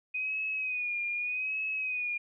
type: tone with vibrato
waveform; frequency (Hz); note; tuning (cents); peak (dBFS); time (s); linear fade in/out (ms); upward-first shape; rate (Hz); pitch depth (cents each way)
sine; 2492; D#7; +2; -30; 0.14-2.18; 10; sine; 0.83; 59
effects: none